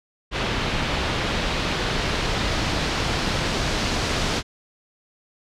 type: noise with low-pass filter sweep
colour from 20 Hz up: pink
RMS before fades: -24 dBFS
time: 0.31-4.43 s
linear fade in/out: 50 ms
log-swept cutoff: 3500 to 5300 Hz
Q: 1.1
effects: none